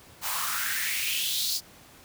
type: noise with high-pass filter sweep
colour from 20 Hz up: white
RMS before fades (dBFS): -29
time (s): 0.21-1.61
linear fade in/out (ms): 50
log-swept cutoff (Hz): 870 to 4900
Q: 4.2
effects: pink hiss -52 dBFS RMS until 2.04 s + high-pass 60 Hz 12 dB/octave